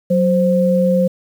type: tone pair together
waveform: sine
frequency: 185 / 523.6 Hz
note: F#3 / C5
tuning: 0 / +1 cents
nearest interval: octave + tritone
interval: 1801 cents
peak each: -14 dBFS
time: 0.1-1.08 s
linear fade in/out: 10 ms
effects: 7-bit